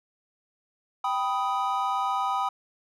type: chord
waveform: triangle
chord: G augmented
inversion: none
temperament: equal with one note detuned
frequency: 784 / 987.8 / 1251.7 Hz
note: G5 / B5 / D#6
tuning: 0 / 0 / +10 cents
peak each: -27 dBFS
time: 1.04-2.49 s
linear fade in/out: 5 ms
effects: none